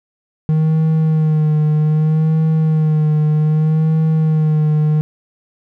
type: tone with vibrato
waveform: triangle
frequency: 155.56 Hz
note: D#3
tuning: in tune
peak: -9 dBFS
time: 0.49-5.01 s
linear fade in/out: 0 ms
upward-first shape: sine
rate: 0.64 Hz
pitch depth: 36 cents each way
effects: none